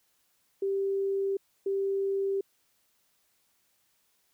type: tone pair in turn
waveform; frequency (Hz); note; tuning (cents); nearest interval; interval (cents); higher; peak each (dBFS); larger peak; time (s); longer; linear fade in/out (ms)
sine; 392 / 392; G4 / G4; 0 / 0; unison; 0; neither; -26; neither; 0.62-1.37 / 1.66-2.41; neither; 5
effects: white hiss -71 dBFS RMS until 4.33 s